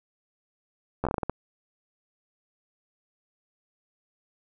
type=slowing click train; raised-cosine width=1 ms; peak=-13 dBFS; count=9; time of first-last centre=1.04-1.296 s; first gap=12 ms; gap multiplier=1.27; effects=none